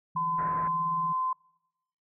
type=tone with tremolo; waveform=sine; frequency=164.2 Hz; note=E3; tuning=6 cents flat; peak=-36 dBFS; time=0.15-1.13 s; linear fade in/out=5 ms; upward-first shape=sine; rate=17 Hz; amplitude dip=60%
type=tone with pitch glide; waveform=sine; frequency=1018 to 1031 Hz; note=C6 to C6; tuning=-48 to -26 cents; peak=-26 dBFS; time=0.16-1.33 s; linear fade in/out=5 ms; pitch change=+22 cents; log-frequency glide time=0.34-0.8 s
type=low-pass noise; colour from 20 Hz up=white; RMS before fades=-41 dBFS; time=0.38-0.68 s; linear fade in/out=5 ms; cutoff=1800 Hz; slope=48 dB/octave
effects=noise-tail reverb RT60 1.0 s tail -26 dB re dry